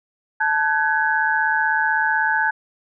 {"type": "tone cluster", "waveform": "sine", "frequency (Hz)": [878, 1511, 1667], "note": ["A5", "F#6", "G#6"], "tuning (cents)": [-4, 36, 6], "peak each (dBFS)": -21, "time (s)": [0.4, 2.51], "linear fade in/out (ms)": 10, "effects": []}